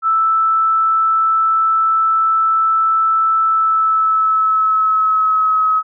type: tone with pitch glide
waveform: sine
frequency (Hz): 1318.5 to 1278.7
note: E6 to D#6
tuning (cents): 0 to +47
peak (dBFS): -11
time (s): 0.02-5.83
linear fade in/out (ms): 50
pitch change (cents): -53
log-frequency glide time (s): 3.44-5.64
effects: none